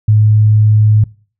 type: tone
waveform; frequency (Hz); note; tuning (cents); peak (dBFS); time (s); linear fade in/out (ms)
sine; 107; A2; -48; -5; 0.08-1.04; 5
effects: noise-tail reverb RT60 0.4 s tail -22 dB re dry